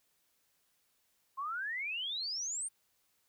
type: exponential sweep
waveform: sine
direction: up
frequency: 1046.5 to 9140 Hz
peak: -35 dBFS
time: 1.37-2.69 s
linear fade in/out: 20 ms
effects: white hiss -75 dBFS RMS until 3.28 s

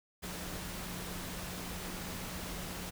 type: tone in noise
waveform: sine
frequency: 180.3 Hz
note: F#3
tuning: 45 cents flat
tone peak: -46 dBFS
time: 0.22-2.91 s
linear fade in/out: 20 ms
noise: pink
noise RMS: -42 dBFS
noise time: 0.22-2.91 s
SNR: -7 dB
effects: none

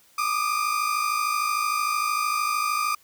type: tone pair together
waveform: 35% pulse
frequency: 1183 / 1236.2 Hz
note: D6 / D#6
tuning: +12 / -12 cents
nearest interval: minor second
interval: 76 cents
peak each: -24 dBFS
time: 0.18-2.95 s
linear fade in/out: 5 ms
effects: white hiss -58 dBFS RMS until 3.03 s

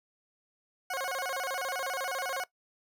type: tone with vibrato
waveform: 20% pulse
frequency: 629 Hz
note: D#5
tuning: 19 cents sharp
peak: -27 dBFS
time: 0.9-2.44 s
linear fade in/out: 5 ms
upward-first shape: square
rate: 14 Hz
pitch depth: 270 cents each way
effects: noise-tail reverb RT60 0.1 s tail -18 dB re dry

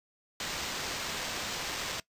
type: noise with sample-and-hold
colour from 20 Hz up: white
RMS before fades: -36 dBFS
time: 0.4-2 s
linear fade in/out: 2 ms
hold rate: 11025 Hz
effects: noise-tail reverb RT60 0.1 s tail -20 dB re dry + resampled to 32000 Hz

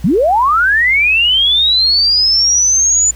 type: linear sweep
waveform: sine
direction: up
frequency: 140 to 7040 Hz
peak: -8 dBFS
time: 0.04-3.11 s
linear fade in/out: 5 ms
effects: added 60 Hz sine -31 dBFS peak until 3.15 s + pink hiss -41 dBFS RMS until 3.15 s

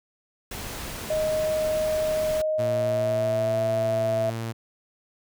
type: noise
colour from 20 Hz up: pink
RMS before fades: -35 dBFS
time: 0.51-2.42 s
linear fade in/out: 5 ms
type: tone with pitch glide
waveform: sine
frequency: 622.3 to 659.3 Hz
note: D#5 to E5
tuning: 0 to 0 cents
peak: -22 dBFS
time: 1.1-4.3 s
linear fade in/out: 5 ms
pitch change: +100 cents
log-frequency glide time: 2.74-3.61 s
type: tone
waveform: sawtooth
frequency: 114.1 Hz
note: A#2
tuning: 37 cents flat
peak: -25 dBFS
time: 2.58-4.53 s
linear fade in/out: 20 ms
effects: none

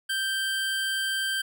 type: tone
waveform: 25% pulse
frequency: 1568 Hz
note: G6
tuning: in tune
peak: -22 dBFS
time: 0.09-1.42 s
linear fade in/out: 10 ms
effects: none

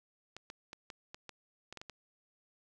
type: clicks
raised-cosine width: 0.2 ms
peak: -28 dBFS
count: 10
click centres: 0.366 / 0.501 / 0.731 / 0.902 / 1.145 / 1.293 / 1.726 / 1.773 / 1.815 / 1.897 s
effects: none

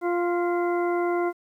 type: harmonic tone with a mistuned harmonic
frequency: 349.2 Hz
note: F4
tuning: in tune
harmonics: 1 / 2 / 3 / 4 / 6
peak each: -23 / -29 / -33 / -35 / -39 dBFS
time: 0.01-1.33 s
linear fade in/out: 50 ms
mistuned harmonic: 6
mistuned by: -39 cents
effects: 10-bit

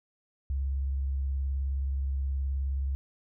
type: tone with vibrato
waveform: sine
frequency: 67.9 Hz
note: C#2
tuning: 35 cents flat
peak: -27 dBFS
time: 0.5-2.95 s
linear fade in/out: 0 ms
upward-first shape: square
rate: 19 Hz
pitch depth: 39 cents each way
effects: none

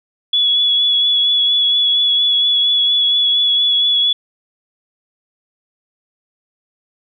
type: tone with vibrato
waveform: sine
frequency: 3393 Hz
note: G#7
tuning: 36 cents sharp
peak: -11 dBFS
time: 0.33-4.13 s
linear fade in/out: 5 ms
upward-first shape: sine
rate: 4.3 Hz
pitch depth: 19 cents each way
effects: none

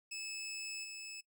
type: tone with level steps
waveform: 20% pulse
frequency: 2605 Hz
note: E7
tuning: 21 cents flat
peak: -37 / -41 dBFS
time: 0.11-1.21 s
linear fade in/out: 10 ms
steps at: 0.83 s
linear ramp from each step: 20 ms
effects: noise-tail reverb RT60 0.1 s tail -17 dB re dry

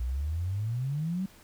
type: exponential sweep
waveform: sine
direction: up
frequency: 58.27 to 196 Hz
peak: -28 dBFS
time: 0-1.26 s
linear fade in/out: 5 ms
effects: pink hiss -56 dBFS RMS until 1.43 s

